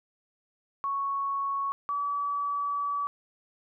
sine tone pair in turn, 1108.7 / 1145.8 Hz, C#6 / D6, 0 / -43 cents, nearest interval minor second, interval 57 cents, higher second, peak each -27 dBFS, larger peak neither, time 0.84-1.72 / 1.89-3.07 s, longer second, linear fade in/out 0 ms, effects none

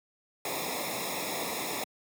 pink noise with comb filter, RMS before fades -34 dBFS, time 0.45-1.84 s, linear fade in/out 2 ms, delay 0.66 ms, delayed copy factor -0.95, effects high-pass 150 Hz 12 dB/octave

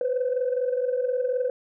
sine tone cluster, 497.7 / 517 / 542 Hz, B4 / C5 / C#5, +13 / -21 / -39 cents, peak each -23 / -29 / -30 dBFS, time 0.01-1.5 s, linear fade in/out 2 ms, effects tanh soft clip ceiling -17 dBFS

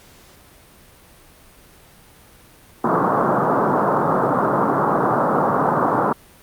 white band-pass noise, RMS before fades -18 dBFS, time 2.84-6.13 s, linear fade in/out 5 ms, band 120 to 1300 Hz, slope 48 dB/octave, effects pink hiss -48 dBFS RMS until 6.42 s + Opus 48 kbps

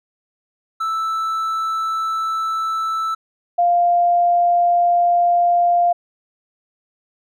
triangle / sine tone pair in turn, 1318.5 / 698.5 Hz, E6 / F5, 0 / 0 cents, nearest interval major seventh, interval 1100 cents, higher first, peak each -17 / -12 dBFS, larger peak second, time 0.8-3.15 / 3.58-5.93 s, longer neither, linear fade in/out 10 ms, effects none

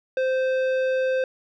sine tone with tanh clipping, 520 Hz, C5, 11 cents flat, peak -22 dBFS, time 0.17-1.24 s, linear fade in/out 2 ms, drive 12 dB, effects none

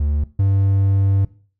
triangle tone pair in turn, 73.42 / 98 Hz, D2 / G2, 0 / 0 cents, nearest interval perfect fourth, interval 500 cents, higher second, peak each -14 / -11 dBFS, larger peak second, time 0-0.24 / 0.39-1.25 s, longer second, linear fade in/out 5 ms, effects noise-tail reverb RT60 0.4 s tail -18 dB re dry

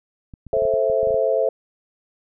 clicks, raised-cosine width 5 ms, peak -26 dBFS, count 12, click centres 0.338 / 0.467 / 0.535 / 0.568 / 0.622 / 0.653 / 0.739 / 0.899 / 1.031 / 1.072 / 1.106 / 1.144 s
sine chord, A minor, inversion none, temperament just, 440 / 528 / 660 Hz, A4 / C5 / E5, 0 / +16 / +2 cents, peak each -22 / -20 / -21 dBFS, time 0.53-1.49 s, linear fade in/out 2 ms
effects none

